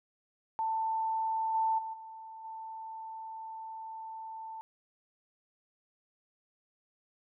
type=tone with level steps; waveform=sine; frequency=889 Hz; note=A5; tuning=18 cents sharp; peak=-29 / -26 / -36 / -44 / -40 dBFS; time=0.59-4.61 s; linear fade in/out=0 ms; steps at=1.54 / 1.78 / 1.93 / 2.44 s; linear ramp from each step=10 ms; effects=none